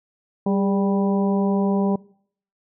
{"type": "harmonic tone with a mistuned harmonic", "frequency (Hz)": 196.2, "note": "G3", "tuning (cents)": 2, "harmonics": [1, 2, 3, 4, 5], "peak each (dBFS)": [-19, -25, -29, -31, -33], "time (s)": [0.46, 1.96], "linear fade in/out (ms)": 5, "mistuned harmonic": 2, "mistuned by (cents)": 48, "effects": ["noise-tail reverb RT60 0.6 s tail -23 dB re dry"]}